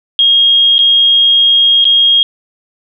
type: tone with dropouts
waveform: sine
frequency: 3256 Hz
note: G#7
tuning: 35 cents flat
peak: -5 dBFS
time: 0.19-2.23 s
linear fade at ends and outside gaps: 1 ms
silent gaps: 0.782-0.79 / 1.843-1.852 s
effects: none